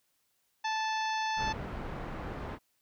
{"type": "harmonic tone", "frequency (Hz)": 876, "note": "A5", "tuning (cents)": -8, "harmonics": [1, 2, 3, 4, 5, 6, 7], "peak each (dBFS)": [-31, -37, -41, -43, -45, -47, -48], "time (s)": [0.64, 1.53], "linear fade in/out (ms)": 10}
{"type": "low-pass noise", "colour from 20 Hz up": "pink", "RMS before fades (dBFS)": -39, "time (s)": [1.36, 2.59], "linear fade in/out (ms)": 50, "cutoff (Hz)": 1500, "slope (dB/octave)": 12}
{"effects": ["white hiss -75 dBFS RMS until 2.81 s"]}